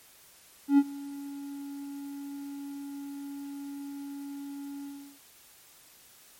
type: tone with ADSR envelope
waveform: triangle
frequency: 281.3 Hz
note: C#4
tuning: 26 cents sharp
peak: -13 dBFS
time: 0.68-5.19 s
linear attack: 100 ms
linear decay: 49 ms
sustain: -22 dB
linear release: 360 ms
effects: white hiss -56 dBFS RMS until 6.39 s + MP3 64 kbps